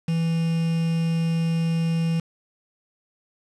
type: tone with quantisation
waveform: triangle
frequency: 164.9 Hz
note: E3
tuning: 1 cent sharp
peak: -18 dBFS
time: 0.08-2.2 s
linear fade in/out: 5 ms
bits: 6
effects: low-pass 8000 Hz 12 dB/octave